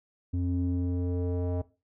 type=tone with low-pass filter sweep; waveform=square; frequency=88.8 Hz; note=F2; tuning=29 cents sharp; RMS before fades=-29 dBFS; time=0.33-1.62 s; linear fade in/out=10 ms; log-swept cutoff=220 to 600 Hz; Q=2.9; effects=noise-tail reverb RT60 0.3 s tail -18 dB re dry